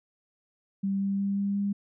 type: tone with pitch steps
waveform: sine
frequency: 196 / 197.25 / 198.51 / 199.77 / 201 Hz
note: G3 / G3 / G3 / G3 / G3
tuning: 0 / +11 / +22 / +33 / +44 cents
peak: -25 dBFS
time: 0.83-1.73 s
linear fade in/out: 10 ms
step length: 180 ms
effects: none